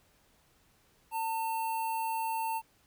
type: tone with notch filter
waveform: square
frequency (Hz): 900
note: A5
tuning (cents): +39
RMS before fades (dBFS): -33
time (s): 1.11-2.62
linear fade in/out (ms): 50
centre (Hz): 5500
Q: 0.61
effects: pink hiss -67 dBFS RMS until 2.86 s